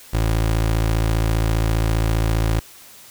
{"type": "tone", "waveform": "25% pulse", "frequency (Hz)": 55, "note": "A1", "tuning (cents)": 0, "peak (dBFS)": -13, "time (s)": [0.13, 2.6], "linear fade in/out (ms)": 10, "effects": ["white hiss -44 dBFS RMS until 3.1 s"]}